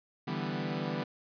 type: chord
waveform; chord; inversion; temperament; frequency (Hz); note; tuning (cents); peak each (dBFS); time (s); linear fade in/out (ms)
sawtooth; E minor seventh; third; equal; 146.83 / 164.81 / 196 / 246.9; D3 / E3 / G3 / B3; 0 / 0 / 0 / 0; -34; 0.27-1.04; 10
effects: resampled to 11025 Hz